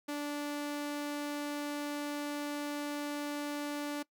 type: tone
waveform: sawtooth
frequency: 291.7 Hz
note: D4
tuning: 12 cents flat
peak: -31 dBFS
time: 0.08-4.03 s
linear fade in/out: 10 ms
effects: noise-tail reverb RT60 0.1 s tail -21 dB re dry